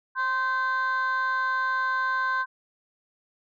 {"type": "tone pair together", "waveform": "sine", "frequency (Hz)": [1043.3, 1547], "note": ["C6", "G6"], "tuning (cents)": [-5, -23], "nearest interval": "perfect fifth", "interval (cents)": 682, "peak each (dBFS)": -24, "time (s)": [0.15, 2.46], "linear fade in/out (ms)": 50, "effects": ["tanh soft clip ceiling -20 dBFS"]}